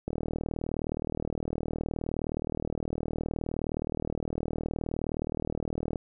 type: click train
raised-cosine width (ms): 2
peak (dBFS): -18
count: 232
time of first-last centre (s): 0.08-5.958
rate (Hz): 39.3
effects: none